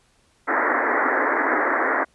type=band-pass noise; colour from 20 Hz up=white; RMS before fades=-21 dBFS; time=0.47-2.05 s; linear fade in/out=20 ms; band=250 to 2000 Hz; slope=96 dB/octave; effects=pink hiss -61 dBFS RMS until 2.14 s + resampled to 24000 Hz